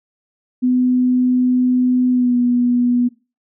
sine tone with pitch glide, 251.2 to 244.2 Hz, B3 to B3, +30 to -19 cents, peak -12 dBFS, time 0.62-3.09 s, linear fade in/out 20 ms, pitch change -49 cents, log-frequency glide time 2.1-2.36 s, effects noise-tail reverb RT60 0.3 s tail -19 dB re dry

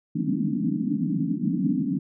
white band-pass noise, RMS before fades -25 dBFS, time 0.15-1.99 s, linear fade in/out 10 ms, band 150 to 300 Hz, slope 96 dB/octave, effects none

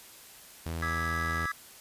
sawtooth tone, 82.41 Hz, E2, in tune, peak -29 dBFS, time 0.66-1.46 s, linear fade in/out 0 ms
triangle chord, E dominant seventh, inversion third, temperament equal with one note detuned, 1174.7 / 1297.4 / 1661.2 / 1975.5 Hz, D6 / E6 / G#6 / B6, 0 / -28 / 0 / 0 cents, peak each -36 / -34 / -32 / -36 dBFS, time 0.82-1.52 s, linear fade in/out 5 ms
effects white hiss -51 dBFS RMS until 1.8 s + resampled to 32000 Hz

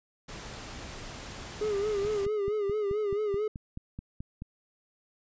pink noise, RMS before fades -42 dBFS, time 0.28-2.26 s, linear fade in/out 10 ms
triangle tone with vibrato, 412.2 Hz, G#4, 13 cents flat, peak -25 dBFS, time 1.61-3.48 s, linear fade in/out 5 ms, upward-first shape sine, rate 4.5 Hz, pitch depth 76 cents each way
click train, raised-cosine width 5 ms, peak -26 dBFS, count 12, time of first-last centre 2.05-4.421 s, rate 4.64 Hz
effects resampled to 16000 Hz

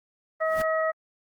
pink noise with exponential growth, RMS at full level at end -32 dBFS, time 0.4-0.62 s, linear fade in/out 5 ms, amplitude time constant 46 ms
harmonic tone, 638 Hz, D#5, 43 cents sharp, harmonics 1 / 2 / 3, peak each -24 / -29 / -31 dBFS, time 0.4-0.92 s, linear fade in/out 20 ms
effects Opus 24 kbps

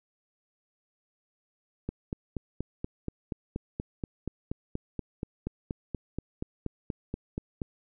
click train, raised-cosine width 3 ms, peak -19 dBFS, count 25, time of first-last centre 1.89-7.618 s, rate 4.19 Hz, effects none

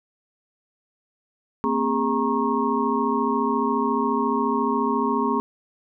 sine tone cluster, 230.5 / 264.8 / 410 / 938 / 1090 Hz, A#3 / C4 / G#4 / A#5 / C#6, -19 / +21 / -22 / +11 / -29 cents, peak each -26 dBFS, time 1.64-5.4 s, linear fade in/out 0 ms, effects none

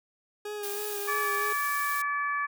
40% pulse tone with vibrato, 413 Hz, G#4, 10 cents flat, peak -33 dBFS, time 0.45-1.53 s, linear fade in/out 5 ms, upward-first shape sine, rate 3.1 Hz, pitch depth 28 cents each way
blue noise, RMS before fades -37 dBFS, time 0.63-2.02 s, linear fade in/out 5 ms
harmonic tone, 576 Hz, D5, 34 cents flat, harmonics 2 / 3 / 4, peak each -29 / -31 / -38 dBFS, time 1.07-2.47 s, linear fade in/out 20 ms
effects none

